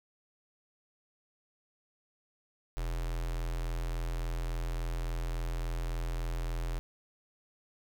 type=tone with notch filter; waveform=square; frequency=41.77 Hz; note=E1; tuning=24 cents sharp; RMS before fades=-34 dBFS; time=2.77-6.79 s; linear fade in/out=0 ms; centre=210 Hz; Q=1.7; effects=none